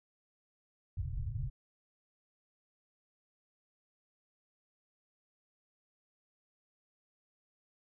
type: low-pass noise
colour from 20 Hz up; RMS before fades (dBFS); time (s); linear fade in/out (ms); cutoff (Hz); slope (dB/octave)
white; -37; 0.97-1.5; 10; 140; 96
effects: none